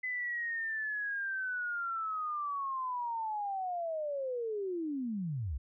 sine linear sweep, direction down, 2024 to 56.5 Hz, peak -33 dBFS, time 0.03-5.58 s, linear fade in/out 10 ms, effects none

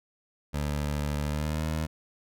20% pulse tone with pitch glide, 73.42 to 78.69 Hz, D2 to D#2, 0 to +20 cents, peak -23 dBFS, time 0.53-1.87 s, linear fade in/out 20 ms, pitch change +120 cents, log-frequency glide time 1.23-1.66 s, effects none

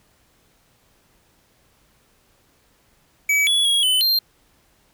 square tone with pitch steps, 2284 / 3389 / 3311 / 3022 / 4182 Hz, D7 / G#7 / G#7 / F#7 / C8, -49 / +34 / -6 / +36 / -2 cents, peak -16 dBFS, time 3.29-4.19 s, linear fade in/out 5 ms, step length 180 ms, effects pink hiss -60 dBFS RMS until 4.93 s

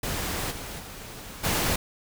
pink noise with level steps, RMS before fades -30 / -37 / -41 / -25 dBFS, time 0.03-1.76 s, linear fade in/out 5 ms, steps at 0.5 / 0.78 / 1.43 s, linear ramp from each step 20 ms, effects none

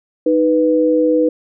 sine tone pair together, 311.1 / 493.9 Hz, D#4 / B4, 0 / 0 cents, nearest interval minor sixth, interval 800 cents, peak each -14 / -13 dBFS, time 0.26-1.29 s, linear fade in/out 5 ms, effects none

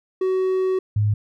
triangle / sine tone pair in turn, 375.2 / 104.92 Hz, F#4 / G#2, +24 / +18 cents, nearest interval octave + minor seventh, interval 2206 cents, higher first, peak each -16 dBFS, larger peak neither, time 0.21-0.79 / 0.96-1.14 s, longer first, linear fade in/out 5 ms, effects none

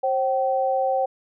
sine tone pair together, 533 / 768.5 Hz, C5 / G5, +32 / -35 cents, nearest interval tritone, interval 633 cents, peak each -22 dBFS, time 0.03-1.06 s, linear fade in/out 10 ms, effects none

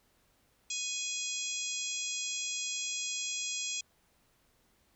harmonic tone, 830.6 Hz, G#5, in tune, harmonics 3 / 4 / 5 / 6 / 7 / 8 / 9, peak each -41 / -40 / -46 / -45 / -43 / -40 / -40 dBFS, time 0.7-3.81 s, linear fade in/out 5 ms, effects pink hiss -70 dBFS RMS until 4.95 s

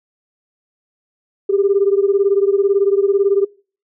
sine beating tone pair, 392 / 410 Hz, G4 / G#4, 0 / -22 cents, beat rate 18 Hz, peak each -13 / -16 dBFS, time 1.49-3.45 s, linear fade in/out 10 ms, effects noise-tail reverb RT60 0.4 s tail -24 dB re dry + tanh soft clip ceiling -4 dBFS

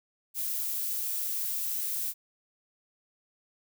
violet noise with high-pass filter sweep, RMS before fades -32 dBFS, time 0.34-2.14 s, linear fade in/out 50 ms, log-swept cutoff 470 to 240 Hz, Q 0.75, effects none

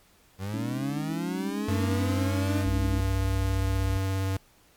30% pulse linear sweep, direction up, 92.6 to 307.9 Hz, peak -28 dBFS, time 0.38-2.66 s, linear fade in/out 50 ms
sine chord, Ab suspended fourth, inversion none, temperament just, 207.7 / 276.9 / 311.5 Hz, Ab3 / Db4 / Eb4, 0 / -2 / +2 cents, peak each -36 / -33 / -37 dBFS, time 0.54-3 s, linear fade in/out 0 ms
square tone with vibrato, 95.9 Hz, G2, 37 cents flat, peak -26 dBFS, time 1.68-4.37 s, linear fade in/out 5 ms, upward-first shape square, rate 17 Hz, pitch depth 8 cents each way
sine tone, 60.6 Hz, B1, 32 cents flat, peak -27 dBFS, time 2.66-3.97 s, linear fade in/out 0 ms
effects pink hiss -60 dBFS RMS until 4.76 s + MP3 96 kbps

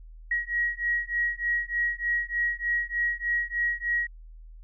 sine beating tone pair, 1900 / 1903.3 Hz, A#6 / A#6, +33 / +36 cents, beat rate 3.3 Hz, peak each -28 dBFS, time 0.31-4.07 s, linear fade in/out 5 ms, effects added 40 Hz sine -43 dBFS peak until 4.63 s

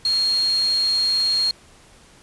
sine tone in noise, 4260 Hz, C8, 30 cents sharp, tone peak -17 dBFS, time 0.05-1.51 s, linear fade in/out 2 ms, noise white, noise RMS -34 dBFS, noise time 0.05-1.51 s, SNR +14 dB, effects pink hiss -50 dBFS RMS until 2.22 s + resampled to 24000 Hz

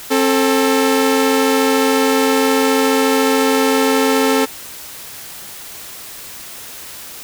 sawtooth tone pair together, 266.9 / 440 Hz, C4 / A4, +35 / 0 cents, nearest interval major sixth, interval 865 cents, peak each -11 dBFS, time 0.1-4.46 s, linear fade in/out 20 ms, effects white hiss -33 dBFS RMS until 7.23 s

